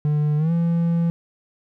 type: tone with pitch glide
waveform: triangle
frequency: 149.4 to 168.67 Hz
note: D3 to E3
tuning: +30 to +40 cents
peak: -15 dBFS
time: 0.05-1.1 s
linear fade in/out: 0 ms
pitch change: +210 cents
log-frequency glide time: 0.37-0.52 s
effects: none